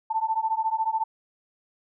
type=beating tone pair; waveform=sine; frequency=880 / 894 Hz; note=A5 / A5; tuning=0 / +27 cents; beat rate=14 Hz; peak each=-26 dBFS; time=0.1-1.04 s; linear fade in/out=10 ms; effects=none